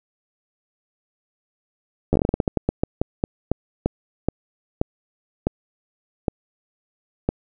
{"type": "slowing click train", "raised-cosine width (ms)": 2, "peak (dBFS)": -5, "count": 23, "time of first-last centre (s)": [2.13, 7.29], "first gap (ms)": 11, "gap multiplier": 1.24, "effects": []}